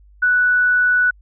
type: tone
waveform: sine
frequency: 1480 Hz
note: F#6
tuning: in tune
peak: -12 dBFS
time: 0.22-1.11 s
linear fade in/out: 10 ms
effects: added 50 Hz sine -45 dBFS peak until 1.21 s